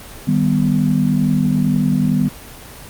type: chord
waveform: sine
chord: Eb augmented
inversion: none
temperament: equal with one note detuned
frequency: 153.87 / 196 / 246.9 Hz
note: Eb3 / G3 / B3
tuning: -19 / 0 / 0 cents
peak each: -17 dBFS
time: 0.27-2.29 s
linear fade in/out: 10 ms
effects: pink hiss -36 dBFS RMS until 2.89 s + Opus 24 kbps